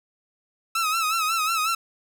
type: tone with vibrato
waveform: sawtooth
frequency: 1300 Hz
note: E6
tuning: 24 cents flat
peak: -18 dBFS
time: 0.75-1.75 s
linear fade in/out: 5 ms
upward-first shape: sine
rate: 5.5 Hz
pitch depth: 79 cents each way
effects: none